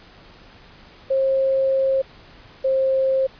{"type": "tone pair in turn", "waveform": "sine", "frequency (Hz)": [535, 531], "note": ["C5", "C5"], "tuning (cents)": [38, 25], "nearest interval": "unison", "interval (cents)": 13, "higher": "first", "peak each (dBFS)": -16, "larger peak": "neither", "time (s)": [[1.1, 2.02], [2.64, 3.27]], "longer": "first", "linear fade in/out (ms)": 10, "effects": ["pink hiss -47 dBFS RMS until 3.39 s", "resampled to 11025 Hz"]}